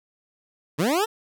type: linear sweep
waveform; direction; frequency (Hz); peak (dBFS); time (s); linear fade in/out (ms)
20% pulse; up; 131.2 to 461.5; -15; 0.78-1.06; 20
effects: none